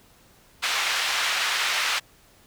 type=band-pass noise; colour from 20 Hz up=white; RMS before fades=-25 dBFS; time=0.62-2 s; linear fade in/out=20 ms; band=1100 to 3300 Hz; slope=12 dB/octave; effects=pink hiss -56 dBFS RMS until 2.46 s